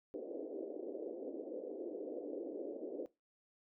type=band-pass noise; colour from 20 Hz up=pink; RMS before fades=-44 dBFS; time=0.14-3.06 s; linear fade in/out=0 ms; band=290 to 560 Hz; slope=48 dB/octave; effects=noise-tail reverb RT60 0.2 s tail -18 dB re dry